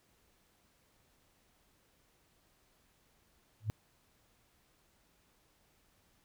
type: tone with exponential growth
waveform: sine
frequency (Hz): 107.3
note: A2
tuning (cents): -43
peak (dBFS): -26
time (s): 3.6-3.7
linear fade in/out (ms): 0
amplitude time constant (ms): 21
effects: pink hiss -71 dBFS RMS until 6.24 s